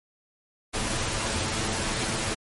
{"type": "noise with comb filter", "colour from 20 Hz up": "pink", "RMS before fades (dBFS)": -28, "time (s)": [0.73, 2.35], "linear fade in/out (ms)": 20, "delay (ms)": 9.1, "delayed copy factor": 0.55, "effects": ["MP3 48 kbps"]}